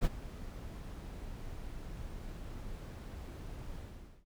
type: noise with ADSR envelope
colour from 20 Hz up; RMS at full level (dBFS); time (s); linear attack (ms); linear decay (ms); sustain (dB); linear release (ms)
brown; -27; 0.01-4.25; 39; 33; -17; 480
effects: none